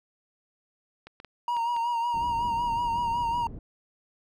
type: clicks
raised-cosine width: 0.3 ms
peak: -28 dBFS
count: 5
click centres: 1.07 / 1.201 / 1.247 / 1.567 / 1.765 s
type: tone with vibrato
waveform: triangle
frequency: 942 Hz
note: A#5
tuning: 18 cents sharp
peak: -23 dBFS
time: 1.48-3.47 s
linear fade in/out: 2 ms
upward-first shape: sine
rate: 5.4 Hz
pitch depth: 42 cents each way
type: low-pass noise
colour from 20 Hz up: pink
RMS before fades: -40 dBFS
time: 2.14-3.59 s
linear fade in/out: 2 ms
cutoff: 290 Hz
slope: 12 dB/octave
effects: none